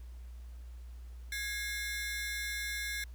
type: ring-modulated tone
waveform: sawtooth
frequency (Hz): 1900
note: A#6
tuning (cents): +33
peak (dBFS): -29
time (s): 1.32-3.04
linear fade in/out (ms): 2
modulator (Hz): 244
effects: added 60 Hz sine -44 dBFS peak until 3.14 s + pink hiss -66 dBFS RMS until 3.14 s